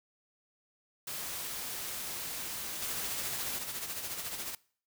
white noise, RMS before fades -39 dBFS, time 1.07-3.59 s, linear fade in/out 5 ms
white noise with tremolo, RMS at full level -37 dBFS, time 2.82-4.55 s, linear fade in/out 2 ms, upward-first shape sine, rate 14 Hz, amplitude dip 50%
effects noise-tail reverb RT60 0.5 s tail -23 dB re dry

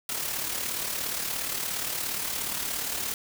white noise with amplitude modulation, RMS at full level -29 dBFS, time 0.09-3.14 s, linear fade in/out 2 ms, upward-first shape sine, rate 37.1 Hz, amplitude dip 50%, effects none

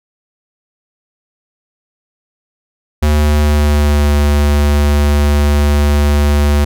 square tone with pitch glide, 75.2 to 72.89 Hz, D2 to D2, +42 to -12 cents, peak -9 dBFS, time 3.02-6.65 s, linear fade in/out 10 ms, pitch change -54 cents, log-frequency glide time 3.13-4.13 s, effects none

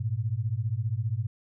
sine beating tone pair, 103.83 / 118.83 Hz, G#2 / A#2, 0 / +34 cents, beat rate 15 Hz, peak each -29 dBFS, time 0-1.27 s, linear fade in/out 10 ms, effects none

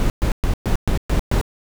brown noise bursts, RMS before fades -17 dBFS, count 7, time 0-1.413 s, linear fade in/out 0 ms, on 99 ms, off 120 ms, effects none

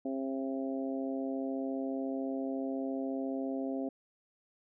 harmonic tone with a mistuned harmonic, 134.2 Hz, C3, 44 cents sharp, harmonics 2 / 3 / 4 / 5 / 6, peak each -34 / -42 / -41 / -42 / -53 dBFS, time 0.05-3.89 s, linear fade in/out 5 ms, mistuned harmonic 6, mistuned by -27 cents, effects none

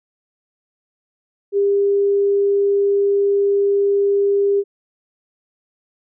sine tone, 400.8 Hz, G4, 38 cents sharp, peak -13 dBFS, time 1.52-4.64 s, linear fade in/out 50 ms, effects none

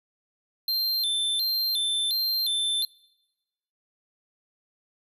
square tone with vibrato, 3841 Hz, B7, 49 cents flat, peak -24 dBFS, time 0.68-2.85 s, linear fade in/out 2 ms, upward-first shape square, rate 1.4 Hz, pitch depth 140 cents each way, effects noise-tail reverb RT60 1.0 s tail -24 dB re dry + resampled to 32000 Hz

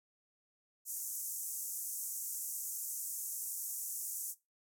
white band-pass noise, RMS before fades -41 dBFS, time 0.85-4.35 s, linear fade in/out 50 ms, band 6200 to 15000 Hz, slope 48 dB/octave, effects noise-tail reverb RT60 0.2 s tail -17 dB re dry

